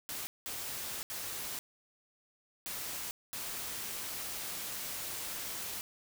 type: noise bursts at uneven times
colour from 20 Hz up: white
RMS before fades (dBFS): -40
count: 5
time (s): 0.09-0.27 / 0.46-1.03 / 1.1-1.59 / 2.66-3.11 / 3.33-5.81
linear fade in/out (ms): 0
effects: none